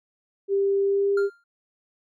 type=tone with pitch glide; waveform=sine; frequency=395.5 to 399.9 Hz; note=G4 to G4; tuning=+15 to +35 cents; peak=-19 dBFS; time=0.48-1.3 s; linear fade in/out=50 ms; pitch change=+20 cents; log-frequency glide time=0.83-1.12 s
type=tone with exponential decay; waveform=triangle; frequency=1396.9 Hz; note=F6; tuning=in tune; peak=-25 dBFS; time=1.17-1.44 s; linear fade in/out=5 ms; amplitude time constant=57 ms
effects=none